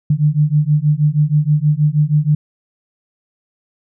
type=beating tone pair; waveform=sine; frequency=146.83 / 153.13 Hz; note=D3 / D#3; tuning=0 / -27 cents; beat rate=6.3 Hz; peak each=-14 dBFS; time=0.1-2.35 s; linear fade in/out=5 ms; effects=none